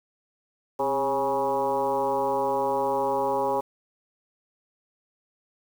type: tone with frequency modulation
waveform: sine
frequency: 688 Hz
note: F5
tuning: 26 cents flat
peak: -22 dBFS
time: 0.79-3.61 s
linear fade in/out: 10 ms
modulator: 141 Hz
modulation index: 2.4
effects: 8-bit